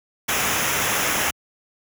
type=noise with comb filter; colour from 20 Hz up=pink; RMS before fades=-22 dBFS; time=0.28-1.31 s; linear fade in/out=10 ms; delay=0.23 ms; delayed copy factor=-0.65; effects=high-pass 80 Hz 12 dB/octave